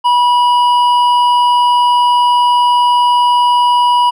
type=tone with hard clipping; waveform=sine; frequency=975 Hz; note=B5; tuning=23 cents flat; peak=-9 dBFS; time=0.04-4.11 s; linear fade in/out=20 ms; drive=7 dB; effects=none